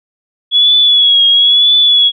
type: tone with vibrato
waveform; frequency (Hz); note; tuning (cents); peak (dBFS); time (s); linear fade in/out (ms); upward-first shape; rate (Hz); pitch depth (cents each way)
sine; 3372; G#7; +26; -5; 0.51-2.12; 50; triangle; 1; 59
effects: none